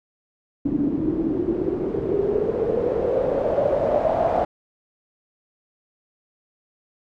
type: noise with low-pass filter sweep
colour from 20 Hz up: white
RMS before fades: -22 dBFS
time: 0.65-4.45 s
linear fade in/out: 5 ms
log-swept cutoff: 280 to 700 Hz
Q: 8.2
effects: none